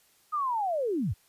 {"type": "linear sweep", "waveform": "sine", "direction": "down", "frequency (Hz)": [1256, 65.41], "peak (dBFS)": -26, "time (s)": [0.32, 1.14], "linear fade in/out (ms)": 20, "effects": ["white hiss -64 dBFS RMS until 1.28 s", "resampled to 32000 Hz"]}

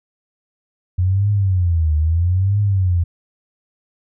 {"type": "tone with vibrato", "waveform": "sine", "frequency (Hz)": 88.7, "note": "F2", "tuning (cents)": 27, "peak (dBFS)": -13, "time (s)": [0.98, 3.04], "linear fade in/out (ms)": 10, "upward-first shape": "triangle", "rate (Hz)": 0.77, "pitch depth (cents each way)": 280, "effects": []}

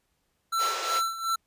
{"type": "tone with tremolo", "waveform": "square", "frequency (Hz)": 1341, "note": "E6", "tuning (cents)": 29, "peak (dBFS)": -24, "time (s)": [0.52, 1.36], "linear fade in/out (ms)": 10, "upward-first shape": "sine", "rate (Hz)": 2.7, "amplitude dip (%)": 75}
{"type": "band-pass noise", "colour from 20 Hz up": "pink", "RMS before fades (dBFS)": -34, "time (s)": [0.58, 1.02], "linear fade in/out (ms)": 50, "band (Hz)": [400, 7400], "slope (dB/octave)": 48}
{"effects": ["pink hiss -74 dBFS RMS until 1.46 s", "resampled to 32000 Hz"]}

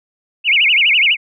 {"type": "tone with vibrato", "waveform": "sine", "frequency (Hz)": 2513, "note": "D#7", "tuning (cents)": 17, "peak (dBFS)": -9, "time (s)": [0.44, 1.17], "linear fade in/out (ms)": 50, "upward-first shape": "sine", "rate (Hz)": 12, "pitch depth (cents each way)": 290, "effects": []}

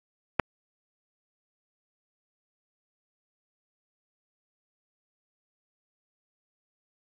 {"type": "click", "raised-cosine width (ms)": 0.5, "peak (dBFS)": -5, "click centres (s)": 0.397, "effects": ["AAC 32 kbps"]}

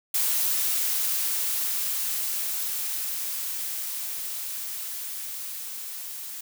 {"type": "noise with level ramp", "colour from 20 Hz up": "blue", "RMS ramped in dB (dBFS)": [-24, -37], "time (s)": [0.14, 6.41], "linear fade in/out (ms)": 5, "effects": []}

